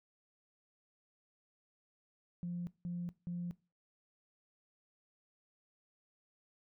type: tone bursts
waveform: sine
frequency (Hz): 174.61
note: F3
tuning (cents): 0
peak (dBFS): -36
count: 3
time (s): 2.43-3.51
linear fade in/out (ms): 0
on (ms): 240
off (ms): 180
effects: noise-tail reverb RT60 0.3 s tail -21 dB re dry + tanh soft clip ceiling -32 dBFS